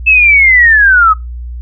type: linear sweep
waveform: sine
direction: down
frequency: 2637 to 1244.5 Hz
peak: -3 dBFS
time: 0.06-1.14 s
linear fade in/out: 20 ms
effects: noise-tail reverb RT60 0.2 s tail -23 dB re dry + added 60 Hz sine -20 dBFS peak until 1.61 s